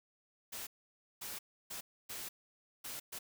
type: noise bursts at uneven times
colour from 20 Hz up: white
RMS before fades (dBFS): -44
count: 6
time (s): 0.52-0.67 / 1.21-1.39 / 1.7-1.81 / 2.09-2.29 / 2.84-3 / 3.12-3.19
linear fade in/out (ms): 10
effects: none